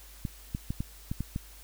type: clicks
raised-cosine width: 5 ms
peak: -19 dBFS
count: 7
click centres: 0.252 / 0.549 / 0.705 / 0.805 / 1.115 / 1.206 / 1.361 s
effects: added 50 Hz sine -50 dBFS peak until 1.63 s + white hiss -53 dBFS RMS until 1.63 s